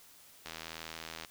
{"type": "click train", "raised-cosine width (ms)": 0.2, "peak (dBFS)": -24, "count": 65, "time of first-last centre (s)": [0.46, 1.248], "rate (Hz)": 81.2, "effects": ["white hiss -58 dBFS RMS until 1.3 s"]}